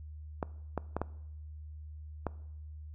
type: clicks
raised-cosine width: 1 ms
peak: -18 dBFS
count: 5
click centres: 0.428 / 0.777 / 0.966 / 1.016 / 2.267 s
effects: noise-tail reverb RT60 0.8 s tail -20 dB re dry + added 76 Hz sine -43 dBFS peak until 2.94 s